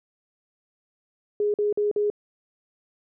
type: tone bursts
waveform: sine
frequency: 415.3 Hz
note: G#4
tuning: in tune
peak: -20 dBFS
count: 4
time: 1.4-2.101 s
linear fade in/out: 2 ms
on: 140 ms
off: 47 ms
effects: none